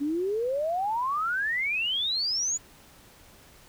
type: exponential sweep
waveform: sine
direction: up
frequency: 277.2 to 7040 Hz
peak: -25 dBFS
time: 0-2.58 s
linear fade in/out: 20 ms
effects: pink hiss -54 dBFS RMS until 3.68 s